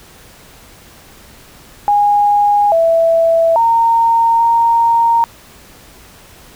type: tone with pitch steps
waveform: sine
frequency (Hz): 822 / 661 / 920 / 927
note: G#5 / E5 / A#5 / A#5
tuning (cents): -18 / +5 / -23 / -10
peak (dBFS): -8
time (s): 1.88-5.24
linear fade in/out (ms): 0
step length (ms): 840
effects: pink hiss -41 dBFS RMS until 6.55 s